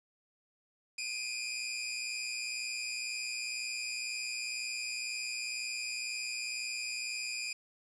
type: tone pair together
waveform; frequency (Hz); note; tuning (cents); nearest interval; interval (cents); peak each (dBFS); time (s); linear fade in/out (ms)
20% pulse; 2401 / 2523; D7 / D#7; +38 / +23; minor second; 85; -33 / -35; 0.98-7.53; 5
effects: resampled to 22050 Hz + 10-bit